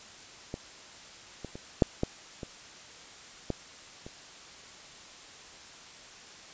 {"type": "clicks", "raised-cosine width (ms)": 2, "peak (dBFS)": [-21, -24, -27, -6, -13, -24, -16, -29], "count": 8, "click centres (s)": [0.541, 1.447, 1.555, 1.822, 2.034, 2.432, 3.503, 4.065], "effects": ["white hiss -49 dBFS RMS until 6.53 s", "resampled to 16000 Hz"]}